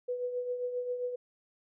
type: tone with tremolo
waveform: sine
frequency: 493.9 Hz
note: B4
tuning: in tune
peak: -29 dBFS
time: 0.08-1.16 s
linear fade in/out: 10 ms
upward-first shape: triangle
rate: 7.5 Hz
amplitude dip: 60%
effects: none